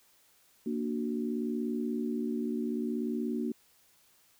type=chord; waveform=sine; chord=Bb augmented; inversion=none; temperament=equal; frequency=233.1 / 293.7 / 370 Hz; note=Bb3 / D4 / F#4; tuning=0 / 0 / 0 cents; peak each=-32 / -36 / -37 dBFS; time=0.66-3.52 s; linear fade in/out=5 ms; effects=white hiss -65 dBFS RMS until 4.39 s